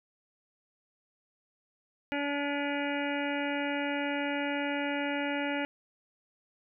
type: harmonic tone with a mistuned harmonic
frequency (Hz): 286.3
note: D4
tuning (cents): -44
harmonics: 1 / 2 / 3 / 5 / 6 / 7 / 8 / 9 / 10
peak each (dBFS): -33 / -36 / -38 / -40 / -41 / -41 / -42 / -43 / -43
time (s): 2.12-5.65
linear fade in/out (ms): 0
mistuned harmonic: 9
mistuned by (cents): -72
effects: none